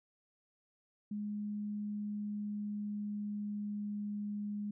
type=tone with pitch glide; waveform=sine; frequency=208 to 206.7 Hz; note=G#3 to G#3; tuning=+3 to -8 cents; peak=-36 dBFS; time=1.11-4.71 s; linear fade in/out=5 ms; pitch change=-11 cents; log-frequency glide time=1.76-4.14 s; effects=none